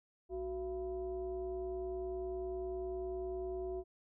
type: tone with frequency modulation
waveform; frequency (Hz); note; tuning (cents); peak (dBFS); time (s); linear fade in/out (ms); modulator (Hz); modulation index
sine; 370; F#4; 0; -37; 0.29-3.84; 50; 310; 0.7
effects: none